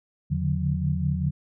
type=tone cluster; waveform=sine; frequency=82.4 / 142.3 / 147.4 / 180.2 Hz; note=E2 / C#3 / D3 / F#3; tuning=0 / +46 / +7 / -45 cents; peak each=-28 dBFS; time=0.3-1.31 s; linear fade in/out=20 ms; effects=none